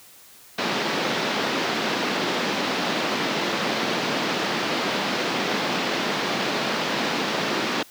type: band-pass noise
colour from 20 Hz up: pink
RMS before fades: -25 dBFS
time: 0.58-7.83 s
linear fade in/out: 5 ms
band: 190 to 4900 Hz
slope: 24 dB/octave
effects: white hiss -49 dBFS RMS until 7.9 s + high-pass 60 Hz 12 dB/octave